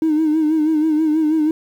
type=tone with vibrato; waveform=triangle; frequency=311.1 Hz; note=D#4; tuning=in tune; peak=-10 dBFS; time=0.02-1.51 s; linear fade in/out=2 ms; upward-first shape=sine; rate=6.2 Hz; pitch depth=59 cents each way; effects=tanh soft clip ceiling -10 dBFS + 8-bit